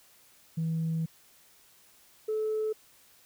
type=tone pair in turn; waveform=sine; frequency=162.3 / 433.3 Hz; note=E3 / A4; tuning=-27 / -27 cents; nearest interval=octave + perfect fourth; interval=1700 cents; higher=second; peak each=-26 dBFS; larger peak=neither; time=0.57-1.06 / 2.28-2.73 s; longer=first; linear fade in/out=10 ms; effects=tanh soft clip ceiling -24 dBFS + white hiss -60 dBFS RMS until 3.25 s